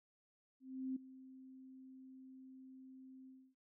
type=tone with ADSR envelope; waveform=sine; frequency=261.6 Hz; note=C4; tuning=in tune; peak=-37 dBFS; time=0.6-3.55 s; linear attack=360 ms; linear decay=7 ms; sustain=-17 dB; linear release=280 ms; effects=none